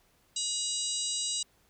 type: harmonic tone with a mistuned harmonic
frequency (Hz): 960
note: B5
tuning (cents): -49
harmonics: 3 / 4 / 5 / 6 / 7 / 8 / 9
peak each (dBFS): -40 / -35 / -39 / -40 / -40 / -35 / -41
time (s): 0.36-1.43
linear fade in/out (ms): 5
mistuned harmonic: 7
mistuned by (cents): -42
effects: pink hiss -67 dBFS RMS until 1.69 s